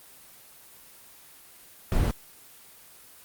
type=noise; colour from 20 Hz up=brown; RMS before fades=-23 dBFS; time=1.92-2.11 s; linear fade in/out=0 ms; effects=white hiss -51 dBFS RMS until 3.24 s + Opus 24 kbps